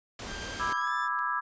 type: band-stop noise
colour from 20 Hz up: pink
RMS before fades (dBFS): -39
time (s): 0.19-0.73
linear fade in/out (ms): 2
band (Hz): 120 to 170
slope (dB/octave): 96
type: tone with pitch glide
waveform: sawtooth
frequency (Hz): 1584 to 1747.4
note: G6 to A6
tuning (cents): +18 to -12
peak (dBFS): -37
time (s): 0.26-1.09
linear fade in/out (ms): 50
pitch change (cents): +170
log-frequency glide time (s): 0.74-0.93
type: chord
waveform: sine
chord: E dominant seventh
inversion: second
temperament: just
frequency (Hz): 988.9 / 1186.7 / 1318.5 / 1648.1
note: B5 / D6 / E6 / G#6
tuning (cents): +2 / +18 / 0 / -14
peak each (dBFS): -33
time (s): 0.59-1.41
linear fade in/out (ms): 20
type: clicks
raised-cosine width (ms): 0.2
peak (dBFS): -36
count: 6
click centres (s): 0.597 / 0.678 / 0.774 / 0.815 / 0.875 / 1.19
effects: resampled to 16000 Hz